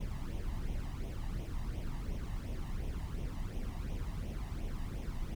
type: noise with flanger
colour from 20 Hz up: brown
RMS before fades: -38 dBFS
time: 0-5.35 s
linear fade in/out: 10 ms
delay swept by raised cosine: 0.32 to 1.07 ms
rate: 2.8 Hz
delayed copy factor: +0.65
effects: none